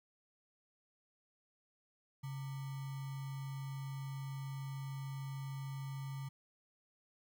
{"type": "tone with sample-and-hold", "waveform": "sine", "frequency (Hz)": 136.6, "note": "C#3", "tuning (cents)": -25, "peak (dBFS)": -40, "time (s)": [2.23, 6.29], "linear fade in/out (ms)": 10, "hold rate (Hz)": 1050, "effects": []}